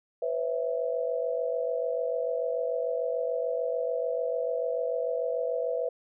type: tone cluster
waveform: sine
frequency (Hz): 495.2 / 542 / 657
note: B4 / C#5 / E5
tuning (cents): +5 / -39 / -6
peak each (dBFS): -29 / -34 / -32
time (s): 0.22-5.89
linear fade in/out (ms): 5
effects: none